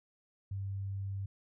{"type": "tone", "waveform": "sine", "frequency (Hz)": 98, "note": "G2", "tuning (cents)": 0, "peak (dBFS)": -35, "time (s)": [0.51, 1.26], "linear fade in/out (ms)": 5, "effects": []}